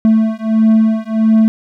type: beating tone pair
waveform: triangle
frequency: 220 / 221.5 Hz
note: A3 / A3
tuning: 0 / +12 cents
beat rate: 1.5 Hz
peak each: -10 dBFS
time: 0.05-1.48 s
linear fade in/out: 0 ms
effects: none